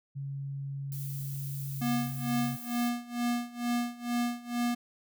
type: tone with pitch glide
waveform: sine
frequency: 138.59 to 135.66 Hz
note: C#3 to C#3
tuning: 0 to -37 cents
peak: -34 dBFS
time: 0.15-2.57 s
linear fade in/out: 20 ms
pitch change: -37 cents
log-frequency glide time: 1.7-2.01 s
type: noise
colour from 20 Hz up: violet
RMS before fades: -44 dBFS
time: 0.92-2.89 s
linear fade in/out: 0 ms
type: tone with tremolo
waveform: square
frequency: 240.2 Hz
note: B3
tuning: 48 cents flat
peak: -27 dBFS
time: 1.81-4.75 s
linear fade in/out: 10 ms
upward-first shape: sine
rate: 2.2 Hz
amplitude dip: 90%
effects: none